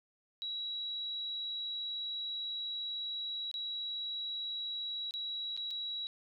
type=tone with dropouts; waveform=sine; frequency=3887 Hz; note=B7; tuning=28 cents flat; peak=-36 dBFS; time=0.42-6.07 s; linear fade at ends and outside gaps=0 ms; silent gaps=3.514-3.541 / 5.109-5.139 / 5.566-5.575 / 5.706-5.71 s; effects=none